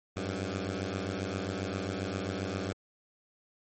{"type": "beating tone pair", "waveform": "10% pulse", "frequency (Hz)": [92.5, 100], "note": ["F#2", "G2"], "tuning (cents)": [0, 35], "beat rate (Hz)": 7.5, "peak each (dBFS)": -27, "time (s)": [0.16, 2.73], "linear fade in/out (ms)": 10, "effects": ["MP3 32 kbps"]}